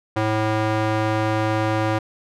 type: tone with band-pass filter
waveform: square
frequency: 108.9 Hz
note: A2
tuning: 17 cents flat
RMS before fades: -21 dBFS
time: 0.16-1.99 s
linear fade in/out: 10 ms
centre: 810 Hz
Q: 0.57
effects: none